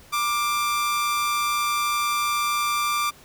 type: tone with amplitude modulation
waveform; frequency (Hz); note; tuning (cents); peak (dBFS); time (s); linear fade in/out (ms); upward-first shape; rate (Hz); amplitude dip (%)
sawtooth; 1182; D6; +11; -16; 0.12-3.11; 20; sine; 231; 40
effects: pink hiss -50 dBFS RMS until 3.24 s